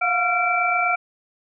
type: tone cluster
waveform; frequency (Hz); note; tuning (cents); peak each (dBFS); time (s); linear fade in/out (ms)
sine; 690 / 718 / 1370 / 2327; F5 / F5 / F6 / D7; -21 / +48 / -34 / -17; -31 / -23 / -22 / -22; 0.01-0.96; 10
effects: none